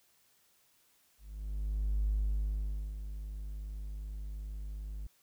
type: tone with ADSR envelope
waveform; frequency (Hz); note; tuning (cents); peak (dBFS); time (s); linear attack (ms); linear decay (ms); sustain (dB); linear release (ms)
triangle; 51.3; G#1; -21; -24; 1.18-5.07; 900; 870; -12; 6
effects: tanh soft clip ceiling -24 dBFS + white hiss -69 dBFS RMS until 5.22 s